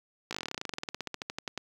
slowing click train, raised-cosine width 0.2 ms, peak -17 dBFS, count 28, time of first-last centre 0.31-1.576 s, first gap 17 ms, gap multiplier 1.07, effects high-pass 60 Hz 12 dB/octave + 8-bit

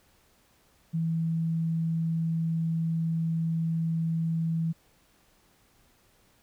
sine tone, 163.7 Hz, E3, 12 cents flat, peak -25 dBFS, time 0.93-4.73 s, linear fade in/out 20 ms, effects pink hiss -64 dBFS RMS until 6.42 s

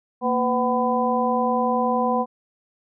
harmonic tone with a mistuned harmonic, 250.7 Hz, B3, 26 cents sharp, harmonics 1 / 2 / 3 / 4, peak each -24 / -24 / -24 / -24 dBFS, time 0.21-2.26 s, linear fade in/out 50 ms, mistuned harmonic 1, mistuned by -130 cents, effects none

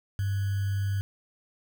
sine tone with sample-and-hold, 98.6 Hz, G2, 11 cents sharp, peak -25 dBFS, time 0.19-1.01 s, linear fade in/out 0 ms, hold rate 1575 Hz, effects none

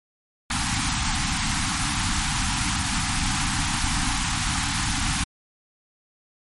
pink band-stop noise, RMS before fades -24 dBFS, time 0.5-5.24 s, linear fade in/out 5 ms, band 300 to 740 Hz, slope 96 dB/octave, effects MP3 48 kbps

